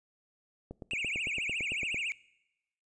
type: click train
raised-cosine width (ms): 2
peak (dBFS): -28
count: 12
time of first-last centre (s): 0.71-1.945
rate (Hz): 8.91
type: tone with vibrato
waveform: triangle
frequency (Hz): 2489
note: D#7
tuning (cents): 0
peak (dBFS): -30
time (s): 0.91-2.12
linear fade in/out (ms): 0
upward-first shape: triangle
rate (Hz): 14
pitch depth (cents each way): 260
effects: noise-tail reverb RT60 0.9 s tail -22 dB re dry + resampled to 22050 Hz